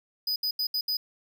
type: tone bursts at uneven times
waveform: square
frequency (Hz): 4978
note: D#8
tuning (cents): 0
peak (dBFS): -26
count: 5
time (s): 0.27-0.36 / 0.43-0.51 / 0.59-0.67 / 0.74-0.81 / 0.88-0.97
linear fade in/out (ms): 5
effects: none